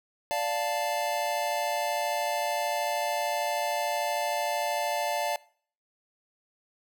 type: chord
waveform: square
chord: D minor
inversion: none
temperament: equal with one note detuned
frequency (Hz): 585.3 / 698.5 / 880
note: D5 / F5 / A5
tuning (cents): -6 / 0 / 0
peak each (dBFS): -32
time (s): 0.31-5.36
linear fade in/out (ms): 0
effects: noise-tail reverb RT60 0.5 s tail -22 dB re dry